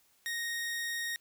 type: tone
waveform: sawtooth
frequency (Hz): 1864.7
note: A#6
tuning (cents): 0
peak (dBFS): -30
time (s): 0.26-1.16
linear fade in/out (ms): 0
effects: white hiss -68 dBFS RMS until 1.2 s